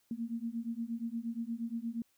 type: beating tone pair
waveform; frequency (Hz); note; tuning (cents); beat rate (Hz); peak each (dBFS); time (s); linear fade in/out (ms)
sine; 227.2 / 235.7; A#3 / A#3; -44 / +19; 8.5; -38 / -38; 0.11-2.02; 2
effects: white hiss -73 dBFS RMS until 2.17 s